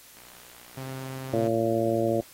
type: click train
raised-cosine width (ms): 0.3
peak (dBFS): -34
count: 55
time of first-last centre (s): 0.17-1.06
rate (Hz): 60.7
type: tone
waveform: sawtooth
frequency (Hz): 132.1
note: C3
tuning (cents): +17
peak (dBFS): -31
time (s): 0.77-1.48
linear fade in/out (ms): 5
type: harmonic tone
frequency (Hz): 113.8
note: A#2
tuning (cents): -41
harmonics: 1 / 2 / 3 / 4 / 5 / 6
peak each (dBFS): -32 / -31 / -27 / -31 / -27 / -31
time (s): 1.33-2.21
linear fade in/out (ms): 5
effects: white hiss -51 dBFS RMS until 2.33 s + AAC 48 kbps